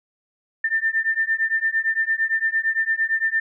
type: beating tone pair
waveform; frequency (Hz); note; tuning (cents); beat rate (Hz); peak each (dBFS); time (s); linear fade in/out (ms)
sine; 1789 / 1797.8; A6 / A6; +28 / +37; 8.8; -22; 0.64-3.4; 5
effects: none

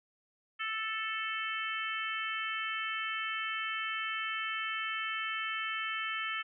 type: harmonic tone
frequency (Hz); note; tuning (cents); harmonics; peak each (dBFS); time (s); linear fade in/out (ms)
440; A4; 0; 3 / 4 / 5 / 6 / 7; -38 / -39 / -40 / -41 / -41; 0.59-6.43; 20
effects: none

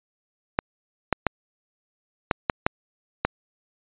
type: clicks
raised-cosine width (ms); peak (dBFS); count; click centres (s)
0.5; -4; 7; 0.589 / 1.127 / 1.267 / 2.312 / 2.498 / 2.665 / 3.25
effects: resampled to 8000 Hz

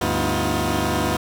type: tone cluster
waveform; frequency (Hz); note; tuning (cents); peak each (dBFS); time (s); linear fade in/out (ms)
15% pulse; 73.5 / 99.3 / 248.5 / 318 / 353.9; D2 / G2 / B3 / D#4 / F4; +2 / +23 / +11 / +38 / +23; -20; 0.01-1.17; 5
effects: none

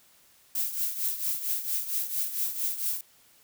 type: noise with tremolo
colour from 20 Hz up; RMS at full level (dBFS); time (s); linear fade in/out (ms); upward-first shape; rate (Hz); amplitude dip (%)
violet; -27; 0.55-3.01; 2; triangle; 4.4; 75
effects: white hiss -60 dBFS RMS until 3.43 s

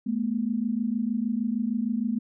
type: tone pair together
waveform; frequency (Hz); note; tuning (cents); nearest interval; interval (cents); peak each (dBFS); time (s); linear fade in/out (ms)
sine; 214.5 / 241; A3 / B3; -44 / -42; major second; 202; -27; 0.06-2.19; 10
effects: none

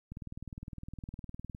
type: click train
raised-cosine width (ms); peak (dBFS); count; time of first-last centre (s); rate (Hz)
5; -30; 29; 0.12-1.549; 19.6
effects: 12-bit

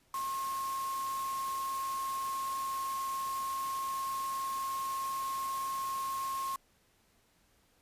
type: tone in noise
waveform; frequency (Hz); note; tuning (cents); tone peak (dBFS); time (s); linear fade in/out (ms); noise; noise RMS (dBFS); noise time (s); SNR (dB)
sine; 1077; C6; +50; -33; 0.14-6.56; 2; white; -45; 0.14-6.56; +9
effects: pink hiss -69 dBFS RMS until 7.81 s + resampled to 32000 Hz

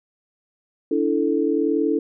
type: chord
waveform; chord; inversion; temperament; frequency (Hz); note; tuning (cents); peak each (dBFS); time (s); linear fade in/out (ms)
sine; D suspended second; none; equal with one note detuned; 288.8 / 329.6 / 440; D4 / E4 / A4; -29 / 0 / 0; -22; 0.91-1.99; 5
effects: none

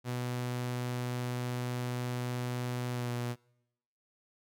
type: tone with pitch glide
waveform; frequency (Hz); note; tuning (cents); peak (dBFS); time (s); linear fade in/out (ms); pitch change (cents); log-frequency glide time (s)
sawtooth; 123.47 to 121.21; B2 to B2; 0 to -32; -29; 0.04-3.36; 50; -32; 2.92-3.09
effects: noise-tail reverb RT60 0.9 s tail -26 dB re dry

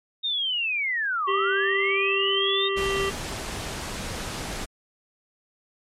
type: linear two-way sweep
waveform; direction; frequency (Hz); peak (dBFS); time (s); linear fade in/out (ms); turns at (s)
sine; down then up; 3729 to 1065 to 3729; -23; 0.23-2.69; 20; 1.29
type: harmonic tone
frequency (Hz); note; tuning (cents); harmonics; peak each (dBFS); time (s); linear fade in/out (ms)
392; G4; 0; 1 / 3 / 5 / 7 / 8; -25 / -30 / -32 / -33 / -34; 1.27-3.11; 20
type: noise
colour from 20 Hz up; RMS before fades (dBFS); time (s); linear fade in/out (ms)
pink; -32; 2.76-4.66; 20
effects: low-pass 9000 Hz 12 dB/octave + MP3 64 kbps

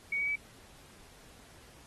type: tone with pitch steps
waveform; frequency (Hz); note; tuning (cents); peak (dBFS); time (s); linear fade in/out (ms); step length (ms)
sine; 2242 / 2267 / 2292; C#7 / C#7 / D7; +19 / +38 / -43; -29; 0.12-0.357; 5; 79
effects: pink hiss -57 dBFS RMS until 1.86 s + AAC 32 kbps

